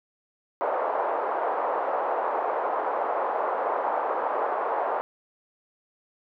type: band-pass noise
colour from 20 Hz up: white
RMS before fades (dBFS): -27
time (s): 0.61-5.01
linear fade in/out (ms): 0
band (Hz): 480 to 1000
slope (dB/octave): 24
effects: none